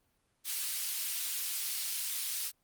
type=high-pass noise; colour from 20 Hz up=pink; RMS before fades=-35 dBFS; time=0.44-2.52 s; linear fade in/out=50 ms; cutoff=3900 Hz; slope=12 dB/octave; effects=pink hiss -75 dBFS RMS until 2.63 s + Opus 32 kbps